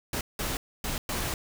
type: noise bursts at uneven times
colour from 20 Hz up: pink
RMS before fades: -31 dBFS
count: 4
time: 0.13-0.21 / 0.39-0.57 / 0.84-0.98 / 1.09-1.34 s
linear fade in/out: 2 ms
effects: none